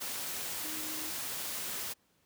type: tone in noise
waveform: sine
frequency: 311.1 Hz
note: D#4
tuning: in tune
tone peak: -46 dBFS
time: 0.63-1.11 s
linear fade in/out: 20 ms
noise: white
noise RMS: -38 dBFS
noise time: 0-1.94 s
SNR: -11 dB
effects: pink hiss -71 dBFS RMS until 2.25 s + high-pass 80 Hz 12 dB/octave